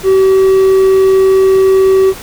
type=tone; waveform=triangle; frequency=382.4 Hz; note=G4; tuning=43 cents flat; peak=-3 dBFS; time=0.03-2.14 s; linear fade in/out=50 ms; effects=pink hiss -29 dBFS RMS until 2.22 s